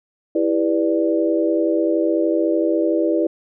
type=chord; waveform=sine; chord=E minor seventh; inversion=none; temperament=equal with one note detuned; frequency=329.6 / 400 / 493.9 / 587.3 Hz; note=E4 / G4 / B4 / D5; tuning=0 / +35 / 0 / 0 cents; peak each=-18 / -24 / -23 / -22 dBFS; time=0.35-3.27 s; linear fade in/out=5 ms; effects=none